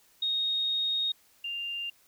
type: tone pair in turn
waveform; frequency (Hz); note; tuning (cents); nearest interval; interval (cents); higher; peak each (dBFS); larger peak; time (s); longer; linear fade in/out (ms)
sine; 3729 / 2794; A#7 / F7; 0 / 0; perfect fourth; 500; first; -26 / -32; first; 0.22-1.12 / 1.44-1.9; first; 5
effects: white hiss -63 dBFS RMS until 2.07 s